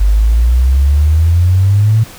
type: exponential sweep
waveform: sine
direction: up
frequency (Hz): 49 to 113.5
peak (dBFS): -6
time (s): 0-2.04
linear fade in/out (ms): 10
effects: pink hiss -34 dBFS RMS until 2.18 s